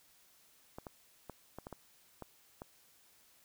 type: clicks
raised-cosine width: 1 ms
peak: -30 dBFS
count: 8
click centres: 0.785 / 0.868 / 1.297 / 1.586 / 1.669 / 1.727 / 2.223 / 2.619 s
effects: white hiss -66 dBFS RMS until 3.44 s